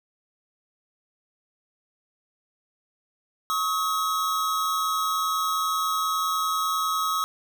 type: tone pair together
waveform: square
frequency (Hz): 1106.9 / 1277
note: C#6 / D#6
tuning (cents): -3 / +45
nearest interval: major second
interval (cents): 248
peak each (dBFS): -30 / -25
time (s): 3.5-7.24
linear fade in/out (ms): 0
effects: none